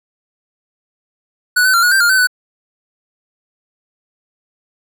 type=tone with pitch steps; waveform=square; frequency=1476 / 1519 / 1377 / 1454 / 1569 / 1411 / 1527 / 1491 Hz; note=F#6 / F#6 / F6 / F#6 / G6 / F6 / G6 / F#6; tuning=-5 / +45 / -25 / -31 / +1 / +17 / -46 / +13 cents; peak=-10 dBFS; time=1.56-2.272 s; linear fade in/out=10 ms; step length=89 ms; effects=none